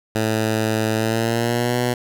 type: tone with pitch glide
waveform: 10% pulse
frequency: 110 to 122.76 Hz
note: A2 to B2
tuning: 0 to -10 cents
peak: -10 dBFS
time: 0.15-1.94 s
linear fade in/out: 5 ms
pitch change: +190 cents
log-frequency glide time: 0.93-1.77 s
effects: none